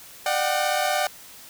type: tone cluster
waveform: sawtooth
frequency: 599 / 731 / 768 Hz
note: D5 / F#5 / G5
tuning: +34 / -21 / -36 cents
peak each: -22 dBFS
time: 0.26-1.07 s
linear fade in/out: 2 ms
effects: white hiss -45 dBFS RMS until 1.49 s